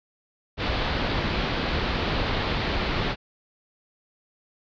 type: low-pass noise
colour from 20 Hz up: pink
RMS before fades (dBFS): -26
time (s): 0.57-3.16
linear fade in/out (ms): 50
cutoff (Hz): 4500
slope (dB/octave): 48
effects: none